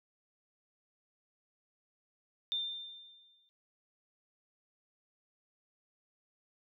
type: tone with exponential decay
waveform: sine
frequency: 3594 Hz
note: A7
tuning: 36 cents sharp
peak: -30 dBFS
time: 2.52-3.49 s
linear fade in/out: 0 ms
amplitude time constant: 210 ms
effects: none